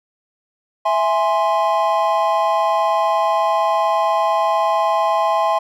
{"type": "chord", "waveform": "triangle", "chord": "E augmented", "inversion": "none", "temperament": "equal", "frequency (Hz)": [659.3, 830.6, 1046.5], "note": ["E5", "G#5", "B#5"], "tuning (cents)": [0, 0, 0], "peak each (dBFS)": -17, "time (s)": [0.85, 5.59], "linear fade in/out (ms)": 10, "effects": []}